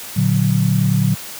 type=chord; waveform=sine; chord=Bb augmented; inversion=none; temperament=equal; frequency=116.54 / 146.83 / 185 Hz; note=Bb2 / D3 / F#3; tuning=0 / 0 / 0 cents; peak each=-17 dBFS; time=0.16-1.15 s; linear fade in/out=10 ms; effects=white hiss -32 dBFS RMS until 1.39 s + high-pass 60 Hz 12 dB/octave